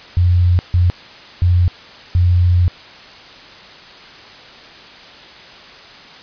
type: tone bursts at uneven times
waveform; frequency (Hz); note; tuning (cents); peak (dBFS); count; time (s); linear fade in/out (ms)
sine; 88.6; F2; +25; -9; 4; 0.17-0.59 / 0.74-0.9 / 1.42-1.68 / 2.15-2.68; 0
effects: white hiss -38 dBFS RMS until 6.22 s + resampled to 11025 Hz